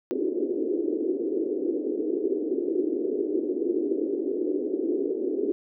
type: band-pass noise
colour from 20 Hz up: white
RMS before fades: -27 dBFS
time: 0.11-5.52 s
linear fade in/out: 0 ms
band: 300 to 410 Hz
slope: 48 dB/octave
effects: none